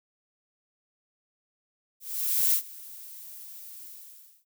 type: noise with ADSR envelope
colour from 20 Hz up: violet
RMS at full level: -22 dBFS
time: 2-4.45 s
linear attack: 530 ms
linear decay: 88 ms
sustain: -22 dB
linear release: 600 ms
effects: none